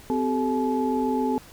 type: tone cluster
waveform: sine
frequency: 256.7 / 387.2 / 434.7 / 857 Hz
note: C4 / G4 / A4 / A5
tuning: -33 / -21 / -21 / -46 cents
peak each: -24 / -31 / -28 / -28 dBFS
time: 0.1-1.38 s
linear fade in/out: 0 ms
effects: pink hiss -48 dBFS RMS until 1.52 s